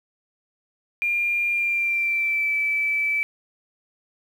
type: tone with pitch glide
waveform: sine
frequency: 2400 to 2313 Hz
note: D7 to D7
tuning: +37 to -27 cents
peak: -20 dBFS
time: 1.02-3.23 s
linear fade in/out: 0 ms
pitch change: -64 cents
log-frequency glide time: 1.51-2.53 s
effects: 8-bit